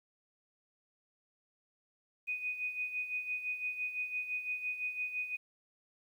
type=tone with tremolo; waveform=sine; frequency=2489 Hz; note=D#7; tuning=in tune; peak=-32 dBFS; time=2.27-5.37 s; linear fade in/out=20 ms; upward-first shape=sine; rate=5.9 Hz; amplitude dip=65%; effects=11-bit